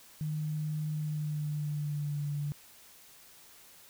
sine tone with pitch glide, 153.1 to 145.43 Hz, D#3 to D3, -28 to -17 cents, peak -31 dBFS, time 0.21-2.52 s, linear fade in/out 0 ms, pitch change -89 cents, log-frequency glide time 0.91-2.25 s, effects white hiss -56 dBFS RMS until 3.89 s

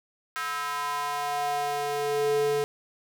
square tone with high-pass filter sweep, 144.8 Hz, D3, 24 cents flat, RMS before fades -28 dBFS, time 0.36-2.64 s, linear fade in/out 0 ms, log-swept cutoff 1400 to 360 Hz, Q 3.6, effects none

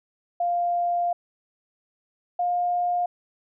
sine tone pair in turn, 698.5 / 708.3 Hz, F5 / F5, 0 / +24 cents, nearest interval unison, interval 24 cents, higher second, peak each -21 dBFS, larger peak neither, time 0.4-1.13 / 2.39-3.06 s, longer first, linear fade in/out 5 ms, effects none

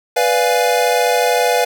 square chord, B diminished seventh, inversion none, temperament equal, 493.9 / 587.3 / 698.5 / 830.6 Hz, B4 / D5 / F5 / Ab5, 0 / 0 / 0 / 0 cents, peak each -17 / -22 / -18 / -21 dBFS, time 0.16-1.65 s, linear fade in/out 10 ms, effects none

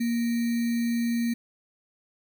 sine tone with sample-and-hold, 234.5 Hz, A#3, 11 cents sharp, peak -23 dBFS, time 0-1.34 s, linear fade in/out 10 ms, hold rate 2100 Hz, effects none

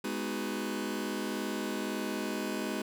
sawtooth chord, G# minor seventh, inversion none, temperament just, 207.7 / 249.2 / 311.5 / 373.8 Hz, G#3 / B3 / D#4 / F#4, 0 / +16 / +2 / +18 cents, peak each -33 / -34 / -34 / -35 dBFS, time 0.04-2.82 s, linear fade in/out 5 ms, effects none

